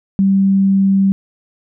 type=tone; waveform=sine; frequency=194.6 Hz; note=G3; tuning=12 cents flat; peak=-9 dBFS; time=0.19-1.12 s; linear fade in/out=0 ms; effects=none